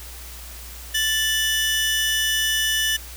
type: tone pair together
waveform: sawtooth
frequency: 1760 / 2960 Hz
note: A6 / F#7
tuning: 0 / 0 cents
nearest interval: major sixth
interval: 900 cents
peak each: -19 dBFS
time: 0.94-2.97 s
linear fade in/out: 10 ms
effects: added 60 Hz sine -38 dBFS peak until 3.16 s + white hiss -40 dBFS RMS until 3.16 s